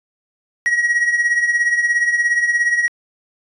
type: tone with tremolo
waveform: triangle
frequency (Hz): 1905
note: A#6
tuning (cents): +37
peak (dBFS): -9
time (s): 0.66-2.88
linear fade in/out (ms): 0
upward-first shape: triangle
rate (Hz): 17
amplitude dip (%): 70
effects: resampled to 24000 Hz